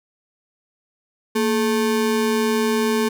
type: ring-modulated tone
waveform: square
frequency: 329.6 Hz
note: E4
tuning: in tune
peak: -15 dBFS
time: 1.35-3.09 s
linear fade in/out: 10 ms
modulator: 99.1 Hz
effects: none